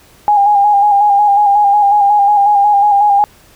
sine tone with vibrato, 817 Hz, G#5, 29 cents flat, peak -6 dBFS, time 0.28-3.24 s, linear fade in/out 0 ms, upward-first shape square, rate 5.5 Hz, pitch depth 33 cents each way, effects pink hiss -45 dBFS RMS until 3.55 s

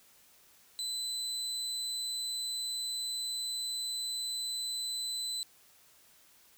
30% pulse tone, 4020 Hz, B7, 30 cents sharp, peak -31 dBFS, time 0.79-5.43 s, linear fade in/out 0 ms, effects white hiss -62 dBFS RMS until 6.57 s

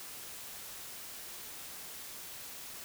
silence, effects white hiss -46 dBFS RMS until 2.84 s

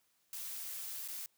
blue noise with dropouts, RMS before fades -43 dBFS, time 0.33-1.26 s, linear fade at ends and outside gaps 1 ms, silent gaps 1.078-1.085 s, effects white hiss -75 dBFS RMS until 1.37 s + high-pass 60 Hz 12 dB/octave

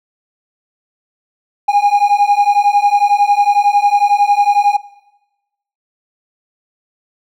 triangle beating tone pair, 811 / 822 Hz, G#5 / G#5, -41 / -18 cents, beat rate 11 Hz, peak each -10 dBFS, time 1.68-4.77 s, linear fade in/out 10 ms, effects noise-tail reverb RT60 1.0 s tail -20 dB re dry

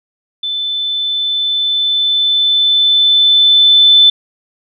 sine tone with level ramp, 3520 Hz, A7, in tune, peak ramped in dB -16 to -3 dBFS, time 0.43-4.1 s, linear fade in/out 5 ms, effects none

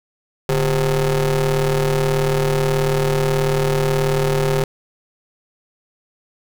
30% pulse ring-modulated tone, 126.9 Hz, B2, 47 cents sharp, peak -10 dBFS, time 0.49-4.64 s, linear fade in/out 2 ms, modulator 273 Hz, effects 7-bit

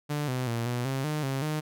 sawtooth tone with pitch steps, 147.7 / 127.5 / 116.9 / 122.1 / 134.1 / 152.1 / 134.8 / 153.3 Hz, D3 / C3 / A#2 / B2 / C3 / D#3 / C#3 / D#3, +10 / -44 / +5 / -19 / +43 / -39 / -48 / -25 cents, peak -24 dBFS, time 0.09-1.61 s, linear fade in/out 20 ms, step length 190 ms, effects none

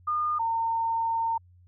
sine tone pair in turn, 1217 / 911.7 Hz, D#6 / A#5, -39 / -39 cents, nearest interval perfect fourth, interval 500 cents, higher first, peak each -24 dBFS, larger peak neither, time 0.07-0.39 / 0.39-1.38 s, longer second, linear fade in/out 10 ms, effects added 89 Hz sine -53 dBFS peak until 1.67 s

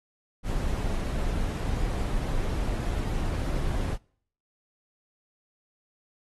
brown noise, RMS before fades -28 dBFS, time 0.43-3.98 s, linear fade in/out 50 ms, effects noise-tail reverb RT60 0.6 s tail -26 dB re dry + AAC 32 kbps

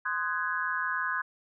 sine chord, Ab dominant seventh, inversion first, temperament just, 1038.3 / 1245.9 / 1495.1 / 1661.2 Hz, C6 / Eb6 / Gb6 / Ab6, -14 / +2 / +18 / 0 cents, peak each -34 / -36 / -33 / -32 dBFS, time 0.05-1.22 s, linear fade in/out 10 ms, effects none

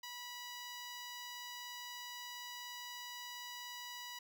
10% pulse tone, 977 Hz, B5, 19 cents flat, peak -37 dBFS, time 0.03-4.19 s, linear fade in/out 5 ms, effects none

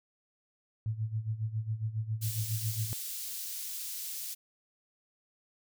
sine tone with tremolo, 110 Hz, A2, in tune, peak -28 dBFS, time 0.86-2.93 s, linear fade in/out 0 ms, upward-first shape sine, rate 7.3 Hz, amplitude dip 80%
white high-pass noise, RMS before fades -39 dBFS, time 2.21-4.35 s, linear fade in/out 20 ms, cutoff 4000 Hz, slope 12 dB/octave
effects none

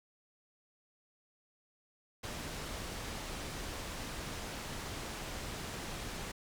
pink low-pass noise, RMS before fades -42 dBFS, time 2.23-6.32 s, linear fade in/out 10 ms, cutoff 8900 Hz, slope 12 dB/octave, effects none

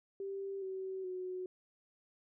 sine tone with pitch steps, 392 / 379.7 / 367.9 Hz, G4 / F#4 / F#4, 0 / +45 / -10 cents, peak -38 dBFS, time 0.2-1.46 s, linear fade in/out 2 ms, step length 420 ms, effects none

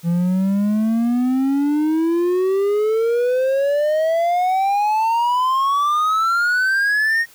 triangle exponential sweep, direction up, 167.4 to 1870 Hz, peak -13 dBFS, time 0.03-7.26 s, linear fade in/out 50 ms, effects white hiss -48 dBFS RMS until 7.34 s

